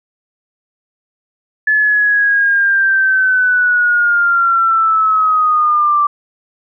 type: linear sweep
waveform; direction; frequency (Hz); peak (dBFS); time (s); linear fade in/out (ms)
sine; down; 1726 to 1168; -9; 1.67-6.07; 5
effects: none